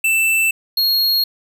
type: tone pair in turn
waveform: square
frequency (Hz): 2659 / 4288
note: E7 / C8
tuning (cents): +14 / +42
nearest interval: minor sixth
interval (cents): 828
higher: second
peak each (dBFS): -14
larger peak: neither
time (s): 0.04-0.51 / 0.77-1.24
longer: neither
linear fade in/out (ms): 5
effects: none